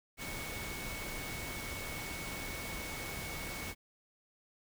sine tone in noise, 2217 Hz, C#7, in tune, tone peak -45 dBFS, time 0.17-3.75 s, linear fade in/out 50 ms, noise pink, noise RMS -42 dBFS, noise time 0.17-3.75 s, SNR -6 dB, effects none

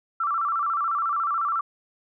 sine tone with vibrato, 1249 Hz, D#6, 6 cents sharp, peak -22 dBFS, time 0.2-1.61 s, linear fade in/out 5 ms, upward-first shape square, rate 14 Hz, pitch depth 120 cents each way, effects none

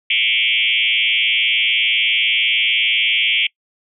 sine tone with frequency modulation, 2747 Hz, F7, 29 cents flat, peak -13 dBFS, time 0.1-3.47 s, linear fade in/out 5 ms, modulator 113 Hz, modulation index 5.1, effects noise-tail reverb RT60 0.1 s tail -25 dB re dry

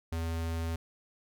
square tone, 82.41 Hz, E2, in tune, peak -32 dBFS, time 0.12-0.76 s, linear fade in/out 5 ms, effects none

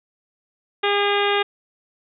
harmonic tone with a mistuned harmonic, 405.9 Hz, G#4, 40 cents flat, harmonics 1 / 2 / 3 / 4 / 5 / 6 / 7 / 8 / 9, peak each -21 / -24 / -26 / -27 / -28 / -29 / -29 / -30 / -31 dBFS, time 0.83-1.43 s, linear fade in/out 10 ms, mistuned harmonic 8, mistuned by +22 cents, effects none

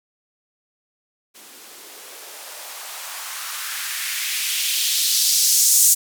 violet noise with band-pass filter sweep, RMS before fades -22 dBFS, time 1.34-5.95 s, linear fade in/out 20 ms, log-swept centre 240 to 7600 Hz, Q 1.7, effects none

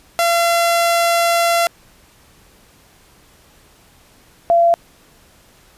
sawtooth / sine tone pair in turn, 682 / 682 Hz, F5 / F5, -41 / -41 cents, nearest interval unison, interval 0 cents, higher neither, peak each -9 dBFS, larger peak neither, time 0.19-1.67 / 4.5-4.74 s, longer first, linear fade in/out 0 ms, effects pink hiss -50 dBFS RMS until 5.77 s + resampled to 32000 Hz

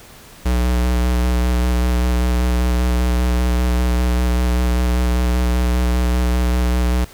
square tone with vibrato, 61.2 Hz, B1, 15 cents flat, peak -15 dBFS, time 0.45-7.05 s, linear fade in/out 10 ms, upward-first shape square, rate 5.1 Hz, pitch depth 17 cents each way, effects pink hiss -42 dBFS RMS until 7.13 s

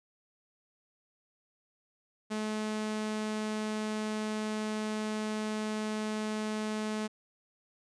sawtooth tone, 214.9 Hz, A3, 41 cents flat, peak -28 dBFS, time 2.3-7.08 s, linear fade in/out 20 ms, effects resampled to 22050 Hz

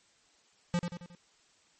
square tone with echo, 174.61 Hz, F3, in tune, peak -27 dBFS, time 0.74-0.79 s, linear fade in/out 0 ms, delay 90 ms, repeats 4, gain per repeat -6 dB, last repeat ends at 1.15 s, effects white hiss -66 dBFS RMS until 1.79 s + MP3 32 kbps

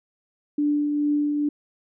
sine tone with tremolo, 293.7 Hz, D4, in tune, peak -18 dBFS, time 0.58-1.49 s, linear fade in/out 5 ms, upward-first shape triangle, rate 2.3 Hz, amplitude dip 35%, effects none

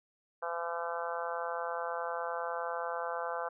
harmonic tone, 169.6 Hz, E3, 50 cents sharp, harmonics 3 / 4 / 5 / 6 / 7 / 8 / 9, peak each -39 / -40 / -41 / -42 / -42 / -43 / -44 dBFS, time 0.42-3.49 s, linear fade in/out 10 ms, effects none

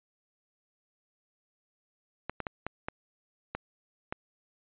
clicks, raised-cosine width 0.5 ms, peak -18 dBFS, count 7, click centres 2.296 / 2.403 / 2.468 / 2.666 / 2.885 / 3.55 / 4.125 s, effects resampled to 8000 Hz

